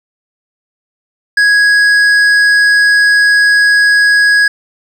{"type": "tone with hard clipping", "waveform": "triangle", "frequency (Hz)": 1661.2, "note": "G#6", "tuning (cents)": 0, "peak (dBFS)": -7, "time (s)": [1.37, 4.48], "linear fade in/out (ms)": 5, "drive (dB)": 11, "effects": []}